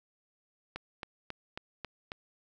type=click train; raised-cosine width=0.3 ms; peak=-22 dBFS; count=6; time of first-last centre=0.76-2.119 s; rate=3.68 Hz; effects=none